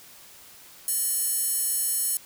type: tone with high-pass filter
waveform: square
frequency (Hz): 603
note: D5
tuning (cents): +46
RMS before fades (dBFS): -26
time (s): 0.88-2.17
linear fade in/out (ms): 0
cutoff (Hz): 9800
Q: 2.7
effects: white hiss -49 dBFS RMS until 2.25 s